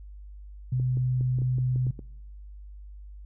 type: tone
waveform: sine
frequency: 127 Hz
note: B2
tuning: 49 cents sharp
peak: -23 dBFS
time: 0.72-1.91 s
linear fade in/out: 5 ms
type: clicks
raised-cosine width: 3 ms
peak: -26 dBFS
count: 9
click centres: 0.799 / 0.972 / 1.21 / 1.387 / 1.419 / 1.584 / 1.76 / 1.868 / 1.992 s
effects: noise-tail reverb RT60 1.0 s tail -26 dB re dry + added 50 Hz sine -41 dBFS peak until 3.25 s